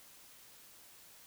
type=silence; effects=white hiss -58 dBFS RMS until 1.26 s